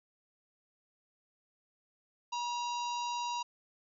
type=harmonic tone with a mistuned harmonic; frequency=963 Hz; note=B5; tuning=44 cents flat; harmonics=1 / 3 / 4 / 5 / 6 / 7; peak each=-34 / -44 / -46 / -48 / -50 / -51 dBFS; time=2.32-3.43 s; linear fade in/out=10 ms; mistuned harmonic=3; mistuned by=-66 cents; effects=none